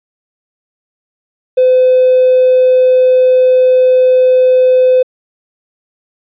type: tone with hard clipping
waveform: triangle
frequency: 510 Hz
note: C5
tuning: 44 cents flat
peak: -5 dBFS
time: 1.57-5.03 s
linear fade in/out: 10 ms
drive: 3 dB
effects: resampled to 8000 Hz